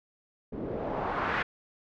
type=noise with low-pass filter sweep; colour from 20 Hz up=white; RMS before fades=-32 dBFS; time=0.52-1.43 s; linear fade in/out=10 ms; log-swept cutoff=310 to 1900 Hz; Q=1.8; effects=low-pass 4000 Hz 12 dB/octave